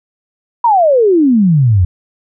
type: exponential sweep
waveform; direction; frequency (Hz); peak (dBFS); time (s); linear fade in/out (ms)
sine; down; 981 to 84.4; -6; 0.64-1.85; 5
effects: none

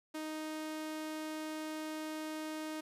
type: tone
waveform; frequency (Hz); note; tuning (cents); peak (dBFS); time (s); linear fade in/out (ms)
sawtooth; 311.1; D#4; 0; -35; 0.14-2.81; 10
effects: resampled to 32000 Hz + 11-bit

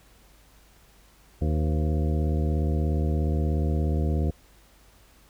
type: harmonic tone with a mistuned harmonic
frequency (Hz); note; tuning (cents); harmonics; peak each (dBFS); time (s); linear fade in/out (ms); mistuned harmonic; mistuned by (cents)
76.9; D#2; -20; 1 / 2 / 3 / 4 / 5 / 6 / 7 / 9; -23 / -29 / -33 / -35 / -37 / -39 / -40 / -42; 1.41-4.31; 10; 6; +58
effects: added 50 Hz sine -57 dBFS peak until 5.29 s + pink hiss -58 dBFS RMS until 5.29 s

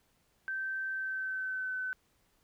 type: tone with pitch glide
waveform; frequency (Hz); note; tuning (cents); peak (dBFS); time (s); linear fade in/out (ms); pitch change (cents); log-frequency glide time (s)
sine; 1553 to 1514.9; G6 to F#6; -17 to +40; -33; 0.48-1.93; 0; -43; 0.91-1.76
effects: pink hiss -72 dBFS RMS until 2.43 s

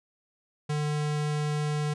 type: tone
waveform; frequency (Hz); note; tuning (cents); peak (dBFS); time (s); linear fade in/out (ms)
square; 149.5; D3; +31; -27; 0.69-1.94; 10
effects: resampled to 22050 Hz

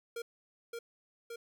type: tone with echo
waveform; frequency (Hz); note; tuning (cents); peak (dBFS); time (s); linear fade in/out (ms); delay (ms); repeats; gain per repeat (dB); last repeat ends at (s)
square; 466.2; A#4; 0; -38; 0.16-0.22; 5; 570; 2; -2; 1.36
effects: none

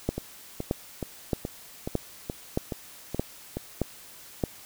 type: two click trains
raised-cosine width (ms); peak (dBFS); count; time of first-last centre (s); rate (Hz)
2; -11 / -17; 8 / 9; 0.09-4.438 / 0.18-3.57; 1.61 / 2.36
effects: white hiss -48 dBFS RMS until 4.65 s

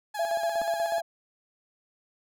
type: tone with vibrato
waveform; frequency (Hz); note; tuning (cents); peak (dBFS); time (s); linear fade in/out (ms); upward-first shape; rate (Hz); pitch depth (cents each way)
30% pulse; 830.6; G#5; 0; -30; 0.14-1.01; 10; triangle; 17; 52
type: tone with tremolo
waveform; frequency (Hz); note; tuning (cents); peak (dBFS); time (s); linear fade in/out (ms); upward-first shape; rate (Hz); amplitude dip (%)
sine; 675; E5; +41; -24; 0.19-1.02; 5; square; 8.2; 55
type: clicks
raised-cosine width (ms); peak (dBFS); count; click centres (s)
1; -28; 2; 0.615 / 0.619
effects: none

